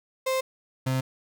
35% pulse tone pair in turn, 523.3 / 130.82 Hz, C5 / C3, 0 / 0 cents, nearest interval 2 octaves, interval 2400 cents, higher first, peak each -22 dBFS, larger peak neither, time 0.26-0.41 / 0.86-1.01 s, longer neither, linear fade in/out 10 ms, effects none

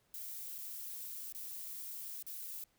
violet noise with dropouts, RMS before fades -45 dBFS, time 0.14-2.64 s, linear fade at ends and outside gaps 1 ms, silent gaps 0.581-0.585 / 1.324-1.348 / 2.226-2.266 s, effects pink hiss -74 dBFS RMS until 2.78 s

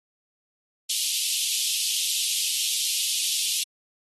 pink high-pass noise, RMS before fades -26 dBFS, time 0.89-3.64 s, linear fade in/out 10 ms, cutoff 2800 Hz, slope 48 dB/octave, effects AAC 32 kbps

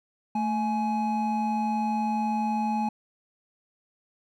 triangle tone pair together, 221 / 840 Hz, A3 / G#5, +8 / +19 cents, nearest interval octave + major seventh, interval 2311 cents, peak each -25 dBFS, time 0.35-2.89 s, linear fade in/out 5 ms, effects none

